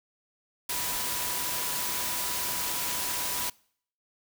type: tone in noise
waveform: sine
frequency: 982 Hz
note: B5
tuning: 10 cents flat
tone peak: -41 dBFS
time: 0.69-3.5 s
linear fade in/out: 5 ms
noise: white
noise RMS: -31 dBFS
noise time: 0.69-3.5 s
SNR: -13 dB
effects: noise-tail reverb RT60 0.6 s tail -25 dB re dry